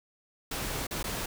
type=noise with dropouts; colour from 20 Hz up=pink; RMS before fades=-34 dBFS; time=0.51-1.26 s; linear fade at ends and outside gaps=5 ms; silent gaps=0.869-0.909 / 1.029-1.04 s; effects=none